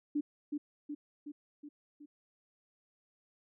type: tone with echo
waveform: sine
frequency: 293.7 Hz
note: D4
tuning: in tune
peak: -29 dBFS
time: 0.15-0.21 s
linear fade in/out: 10 ms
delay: 370 ms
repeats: 5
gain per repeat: -4 dB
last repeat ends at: 2.06 s
effects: none